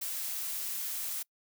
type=noise; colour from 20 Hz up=blue; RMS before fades=-36 dBFS; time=0.01-1.23 s; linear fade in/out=10 ms; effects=noise-tail reverb RT60 0.1 s tail -25 dB re dry